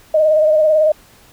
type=tone with vibrato; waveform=sine; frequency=619 Hz; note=D#5; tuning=9 cents flat; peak=-9 dBFS; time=0.14-0.92 s; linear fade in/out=5 ms; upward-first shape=sine; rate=18 Hz; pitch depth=42 cents each way; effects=pink hiss -47 dBFS RMS until 1.32 s